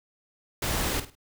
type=noise with echo; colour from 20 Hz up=pink; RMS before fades=-28 dBFS; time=0.62-1 s; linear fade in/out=5 ms; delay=51 ms; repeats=3; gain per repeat=-11 dB; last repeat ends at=1.153 s; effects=none